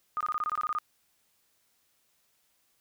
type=tone bursts; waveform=sine; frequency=1230 Hz; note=D#6; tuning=20 cents flat; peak=-27 dBFS; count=11; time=0.17-0.786 s; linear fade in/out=0 ms; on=36 ms; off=22 ms; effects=white hiss -71 dBFS RMS until 2.8 s